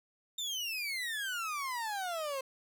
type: exponential sweep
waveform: 30% pulse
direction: down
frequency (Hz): 3657 to 521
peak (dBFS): -32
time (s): 0.38-2.41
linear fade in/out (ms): 5
effects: none